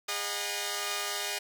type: tone cluster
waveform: 5% pulse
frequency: 408.4 / 612 / 726 / 960 Hz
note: G#4 / D#5 / F#5 / B5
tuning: -29 / -29 / -33 / -49 cents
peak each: -25 / -25 / -26 / -28 dBFS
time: 0.08-1.39 s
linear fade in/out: 10 ms
effects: none